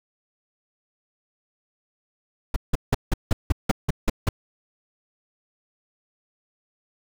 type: noise bursts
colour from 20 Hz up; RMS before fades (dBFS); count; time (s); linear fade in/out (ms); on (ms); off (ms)
brown; -17; 10; 2.54-4.29; 5; 22; 170
effects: none